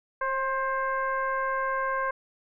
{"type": "tone with frequency modulation", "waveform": "sine", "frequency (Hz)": 1060, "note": "C6", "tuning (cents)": 22, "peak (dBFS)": -25, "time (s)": [0.21, 2.11], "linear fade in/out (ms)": 5, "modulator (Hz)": 525, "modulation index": 1.1, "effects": []}